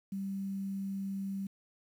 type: tone with quantisation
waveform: sine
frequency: 195.3 Hz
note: G3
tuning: 6 cents flat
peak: -34 dBFS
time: 0.12-1.47 s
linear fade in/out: 5 ms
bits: 10
effects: none